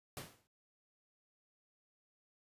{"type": "noise with exponential decay", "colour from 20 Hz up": "pink", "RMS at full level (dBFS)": -42, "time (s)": [0.17, 0.47], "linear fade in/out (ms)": 0, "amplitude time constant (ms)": 64, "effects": ["high-pass 80 Hz 12 dB/octave", "resampled to 32000 Hz"]}